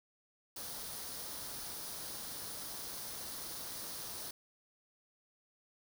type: noise with comb filter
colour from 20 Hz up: white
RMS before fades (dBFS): -44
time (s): 0.56-4.31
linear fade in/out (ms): 5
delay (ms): 0.2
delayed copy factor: +0.5
effects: none